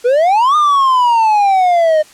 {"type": "exponential two-way sweep", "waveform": "triangle", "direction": "up then down", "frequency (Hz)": [466.2, 1230, 607], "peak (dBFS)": -6, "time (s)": [0.04, 2.03], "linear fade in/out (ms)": 20, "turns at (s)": 0.56, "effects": ["white hiss -42 dBFS RMS until 2.13 s", "low-pass 9000 Hz 12 dB/octave"]}